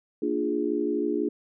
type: chord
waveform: sine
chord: Bb dominant seventh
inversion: none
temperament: equal with one note detuned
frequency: 233.1 / 297.1 / 349.2 / 415.3 Hz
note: Bb3 / D4 / F4 / Ab4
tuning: 0 / +20 / 0 / 0 cents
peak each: -33 / -28 / -29 / -29 dBFS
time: 0.22-1.29 s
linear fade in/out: 5 ms
effects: none